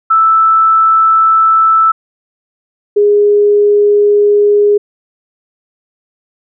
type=tone pair in turn; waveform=sine; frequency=1318.5 / 412.4 Hz; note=E6 / G#4; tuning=0 / -12 cents; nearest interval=octave + minor sixth; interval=2012 cents; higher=first; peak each=-5 dBFS; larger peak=neither; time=0.1-1.92 / 2.96-4.78 s; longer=neither; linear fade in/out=10 ms; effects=none